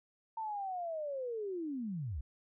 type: linear sweep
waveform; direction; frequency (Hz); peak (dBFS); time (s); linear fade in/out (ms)
sine; down; 906 to 56.6; -36; 0.37-2.21; 5
effects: none